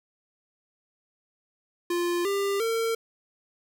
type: tone with pitch steps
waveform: square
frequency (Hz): 348.6 / 398.1 / 454.7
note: F4 / G4 / A#4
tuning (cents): -3 / +27 / -43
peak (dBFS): -25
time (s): 1.9-2.95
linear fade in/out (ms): 5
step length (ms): 350
effects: 10-bit